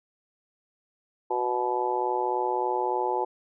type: harmonic tone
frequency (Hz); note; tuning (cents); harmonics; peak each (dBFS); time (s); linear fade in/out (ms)
123.4; B2; -1; 3 / 4 / 5 / 6 / 7 / 8; -30 / -32 / -37 / -35 / -27 / -36; 1.3-3.25; 10
effects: none